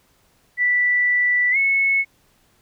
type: tone with pitch glide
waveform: sine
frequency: 1969 to 2197 Hz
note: B6 to C#7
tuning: -6 to -16 cents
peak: -15 dBFS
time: 0.57-2.05 s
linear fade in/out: 50 ms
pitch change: +190 cents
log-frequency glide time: 1.51-1.57 s
effects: pink hiss -60 dBFS RMS until 2.61 s